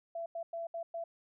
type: tone bursts at uneven times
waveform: sine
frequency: 671 Hz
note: E5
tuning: 31 cents sharp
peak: -36 dBFS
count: 5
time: 0.15-0.26 / 0.35-0.43 / 0.53-0.67 / 0.74-0.83 / 0.94-1.04 s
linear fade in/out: 5 ms
effects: none